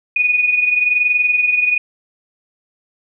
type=tone pair together; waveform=sine; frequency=2468 / 2489 Hz; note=D#7 / D#7; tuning=-15 / 0 cents; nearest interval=unison; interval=15 cents; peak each=-13 / -20 dBFS; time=0.16-1.78 s; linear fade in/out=5 ms; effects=none